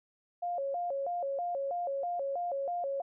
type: tone with vibrato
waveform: sine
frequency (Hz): 622.3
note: D#5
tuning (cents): 0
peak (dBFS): -31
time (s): 0.42-3.02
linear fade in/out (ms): 10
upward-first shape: square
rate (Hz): 3.1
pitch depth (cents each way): 210
effects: none